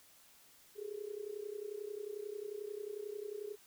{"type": "tone with amplitude modulation", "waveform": "sine", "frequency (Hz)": 415.3, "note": "G#4", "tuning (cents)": 0, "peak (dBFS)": -37, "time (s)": [0.75, 3.57], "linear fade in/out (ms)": 50, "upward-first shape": "sine", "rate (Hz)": 31.2, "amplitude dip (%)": 85, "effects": ["white hiss -63 dBFS RMS until 3.66 s"]}